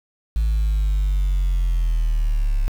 sine linear sweep, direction down, 55 to 34 Hz, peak -14 dBFS, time 0.36-2.68 s, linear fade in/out 0 ms, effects tanh soft clip ceiling -15 dBFS + 7-bit

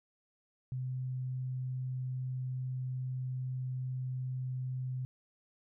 sine tone, 128.4 Hz, C3, 32 cents flat, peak -34 dBFS, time 0.72-5.05 s, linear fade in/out 0 ms, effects none

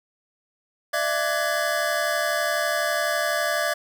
square tone cluster, 601 / 673 / 1169 / 1492 / 1681 Hz, D5 / E5 / D6 / F#6 / G#6, +40 / +36 / -8 / +14 / +20 cents, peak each -28 / -28 / -31 / -35 / -28 dBFS, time 0.93-3.74 s, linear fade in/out 10 ms, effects none

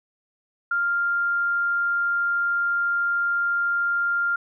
sine tone, 1396.9 Hz, F6, in tune, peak -20 dBFS, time 0.71-4.36 s, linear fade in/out 5 ms, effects none

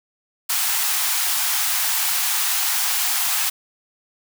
white high-pass noise, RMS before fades -21 dBFS, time 0.49-3.5 s, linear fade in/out 10 ms, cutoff 710 Hz, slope 96 dB/octave, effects none

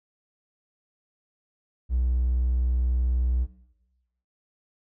triangle tone with vibrato, 61.9 Hz, B1, 5 cents sharp, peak -18 dBFS, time 1.89-3.47 s, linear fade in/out 50 ms, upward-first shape sine, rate 19 Hz, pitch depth 10 cents each way, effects noise-tail reverb RT60 1.0 s tail -18 dB re dry + tanh soft clip ceiling -16 dBFS

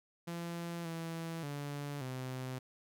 sawtooth tone with pitch steps, 170.3 / 165 / 143.9 / 129 Hz, F3 / E3 / D3 / C3, -43 / +2 / -35 / -24 cents, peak -35 dBFS, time 0.27-2.59 s, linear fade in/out 10 ms, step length 580 ms, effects none

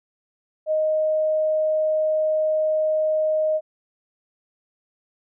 sine tone, 622.3 Hz, D#5, in tune, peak -18 dBFS, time 0.66-3.61 s, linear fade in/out 50 ms, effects none

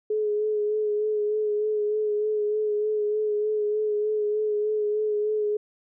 sine tone with vibrato, 423.3 Hz, G#4, 33 cents sharp, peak -22 dBFS, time 0.1-5.57 s, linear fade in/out 5 ms, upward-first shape sine, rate 3.3 Hz, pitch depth 26 cents each way, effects none

